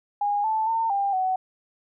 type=tone with pitch steps; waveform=sine; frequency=819 / 877 / 905 / 797 / 749 Hz; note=G#5 / A5 / A5 / G5 / F#5; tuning=-24 / -6 / +48 / +28 / +21 cents; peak=-21 dBFS; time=0.21-1.36 s; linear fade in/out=5 ms; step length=230 ms; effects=none